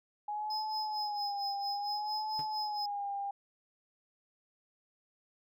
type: tone with vibrato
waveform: sine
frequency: 830.6 Hz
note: G#5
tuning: in tune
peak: -34 dBFS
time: 0.28-3.31 s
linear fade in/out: 5 ms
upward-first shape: sine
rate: 0.6 Hz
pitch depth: 66 cents each way
type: tone with tremolo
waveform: triangle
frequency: 5100 Hz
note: D#8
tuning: 42 cents sharp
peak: -34 dBFS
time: 0.5-2.86 s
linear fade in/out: 5 ms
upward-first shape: sine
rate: 4.4 Hz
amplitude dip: 80%
type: tone with exponential decay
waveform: sawtooth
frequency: 145.5 Hz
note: D3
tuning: 16 cents flat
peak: -38 dBFS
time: 2.39-2.49 s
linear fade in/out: 0 ms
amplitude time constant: 20 ms
effects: none